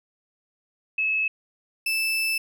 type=tone pair in turn; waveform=sine / 35% pulse; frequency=2591 / 2638 Hz; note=E7 / E7; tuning=-30 / +1 cents; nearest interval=unison; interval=31 cents; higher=second; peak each=-21 dBFS; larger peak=neither; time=0.98-1.28 / 1.86-2.38 s; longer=second; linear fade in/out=5 ms; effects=none